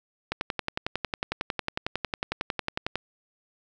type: click train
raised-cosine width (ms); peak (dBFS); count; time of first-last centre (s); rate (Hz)
0.3; -11; 30; 0.32-2.956; 11
effects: none